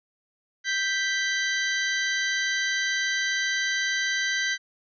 sawtooth tone pair together, 1568 / 1975.5 Hz, G6 / B6, 0 / 0 cents, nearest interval major third, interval 400 cents, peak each -23 dBFS, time 0.64-4.58 s, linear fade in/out 50 ms, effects resampled to 16000 Hz

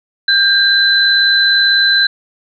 sine tone pair together, 1592 / 4029 Hz, G6 / B7, +26 / +34 cents, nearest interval octave + major third, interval 1608 cents, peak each -11 dBFS, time 0.28-2.07 s, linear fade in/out 5 ms, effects none

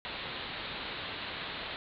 white low-pass noise, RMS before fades -40 dBFS, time 0.05-1.76 s, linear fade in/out 0 ms, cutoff 4200 Hz, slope 96 dB/octave, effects none

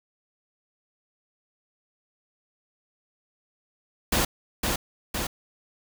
pink noise with echo, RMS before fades -23 dBFS, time 4.12-4.25 s, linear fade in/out 5 ms, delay 510 ms, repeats 2, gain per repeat -3 dB, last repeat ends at 5.27 s, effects none

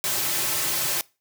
white noise with comb filter, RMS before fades -25 dBFS, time 0.04-1.01 s, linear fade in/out 0 ms, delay 4.2 ms, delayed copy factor -0.65, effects noise-tail reverb RT60 0.3 s tail -23 dB re dry + high-pass 100 Hz 12 dB/octave

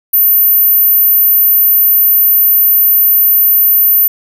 sine tone, 13470 Hz, G#9, 23 cents sharp, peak -3 dBFS, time 0.13-4.08 s, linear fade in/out 10 ms, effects tanh soft clip ceiling -4 dBFS + 7-bit

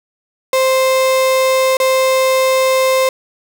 35% pulse tone with dropouts, 523.3 Hz, C5, in tune, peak -9 dBFS, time 0.53-3.09 s, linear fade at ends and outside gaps 2 ms, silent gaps 1.77-1.8 s, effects none

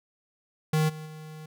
square tone with level steps, 155.56 Hz, D#3, in tune, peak -22 / -38 / -41 dBFS, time 0.73-1.46 s, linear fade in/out 5 ms, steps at 0.88 / 1.05 s, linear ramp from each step 20 ms, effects none

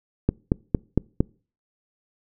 click train, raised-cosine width 3 ms, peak -5 dBFS, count 5, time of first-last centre 0.29-1.205 s, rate 4.37 Hz, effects noise-tail reverb RT60 0.4 s tail -26 dB re dry

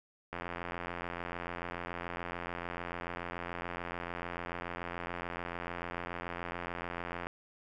click train, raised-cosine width 0.5 ms, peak -23 dBFS, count 604, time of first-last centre 0.33-7.269 s, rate 86.9 Hz, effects none

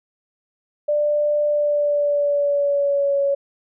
sine tone with pitch glide, 592 to 559.4 Hz, D5 to C#5, +14 to +16 cents, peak -16 dBFS, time 0.88-3.35 s, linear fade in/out 10 ms, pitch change -98 cents, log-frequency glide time 1.46-3.21 s, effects none

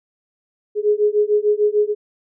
sine beating tone pair, 415.3 / 422 Hz, G#4 / G#4, 0 / +28 cents, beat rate 6.7 Hz, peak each -17 dBFS, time 0.75-1.95 s, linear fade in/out 50 ms, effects none

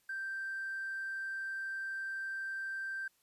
sine tone with hard clipping, 1568 Hz, G6, in tune, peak -37 dBFS, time 0.09-3.08 s, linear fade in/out 5 ms, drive 1 dB, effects white hiss -73 dBFS RMS until 3.22 s + resampled to 32000 Hz

